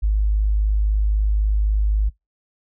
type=tone; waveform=sine; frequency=51.91 Hz; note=G#1; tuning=in tune; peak=-15 dBFS; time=0.02-2.1 s; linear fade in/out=20 ms; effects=noise-tail reverb RT60 0.2 s tail -26 dB re dry